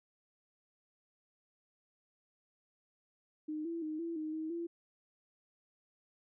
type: tone with pitch steps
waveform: sine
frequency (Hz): 307 / 334.5 / 309.9 / 334.7 / 310.6 / 316 / 338.9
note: D#4 / E4 / D#4 / E4 / D#4 / D#4 / E4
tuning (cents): -23 / +25 / -7 / +26 / -3 / +27 / +48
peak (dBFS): -36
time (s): 3.48-4.67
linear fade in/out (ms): 10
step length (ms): 170
effects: none